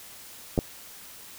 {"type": "clicks", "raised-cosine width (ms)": 2, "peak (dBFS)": -10, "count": 2, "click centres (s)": [0.578, 0.589], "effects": ["white hiss -46 dBFS RMS until 1.38 s"]}